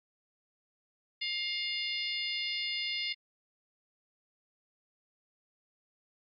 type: harmonic tone with a mistuned harmonic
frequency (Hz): 707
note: F5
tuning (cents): +21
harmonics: 3 / 4 / 5 / 6 / 7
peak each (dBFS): -37 / -38 / -39 / -40 / -40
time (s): 1.21-3.13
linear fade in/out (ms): 10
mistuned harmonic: 6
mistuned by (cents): +26
effects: AAC 32 kbps